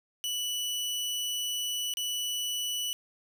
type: tone with dropouts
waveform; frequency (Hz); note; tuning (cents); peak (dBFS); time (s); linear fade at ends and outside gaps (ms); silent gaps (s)
sawtooth; 2960; F#7; 0; -27; 0.24-2.93; 0; 1.938-1.971
effects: 11-bit